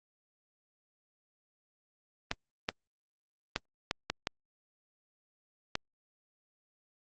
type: clicks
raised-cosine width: 0.2 ms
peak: -12 dBFS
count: 7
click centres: 2.314 / 2.689 / 3.561 / 3.911 / 4.1 / 4.271 / 5.754 s
effects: low-pass 6000 Hz 12 dB/octave + Opus 32 kbps